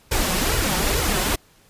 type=noise with flanger; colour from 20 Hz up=pink; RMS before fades=-21 dBFS; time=0.11-1.36 s; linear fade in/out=10 ms; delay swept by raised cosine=2 to 5.5 ms; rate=2.3 Hz; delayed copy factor=+0.75; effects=pink hiss -55 dBFS RMS until 1.69 s + resampled to 32000 Hz